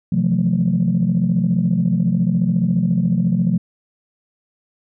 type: chord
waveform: sine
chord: F major seventh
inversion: second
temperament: equal with one note detuned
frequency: 130.81 / 164.81 / 179.11 / 220 Hz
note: C3 / E3 / F3 / A3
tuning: 0 / 0 / +44 / 0 cents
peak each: -22 / -21 / -16 / -21 dBFS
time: 0.12-3.58 s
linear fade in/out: 5 ms
effects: tanh soft clip ceiling -7 dBFS